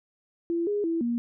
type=tone with pitch steps; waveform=sine; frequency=338.4 / 412 / 331.3 / 236.8 Hz; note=E4 / G#4 / E4 / A#3; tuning=+45 / -14 / +9 / +27 cents; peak=-24 dBFS; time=0.5-1.18 s; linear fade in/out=0 ms; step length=170 ms; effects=none